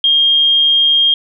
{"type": "tone", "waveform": "sine", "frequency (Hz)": 3224, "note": "G7", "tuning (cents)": 48, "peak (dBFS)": -8, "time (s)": [0.04, 1.14], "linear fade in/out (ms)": 2, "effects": []}